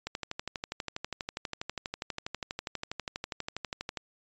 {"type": "click train", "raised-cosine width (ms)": 0.2, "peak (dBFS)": -17, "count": 49, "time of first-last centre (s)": [0.07, 3.972], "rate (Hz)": 12.3, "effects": ["resampled to 16000 Hz"]}